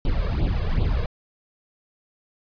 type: noise with flanger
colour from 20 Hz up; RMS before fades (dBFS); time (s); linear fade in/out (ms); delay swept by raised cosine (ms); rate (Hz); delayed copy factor
brown; -22; 0.05-1.06; 2; 0.26 to 1.86; 2.6; +0.95
effects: resampled to 11025 Hz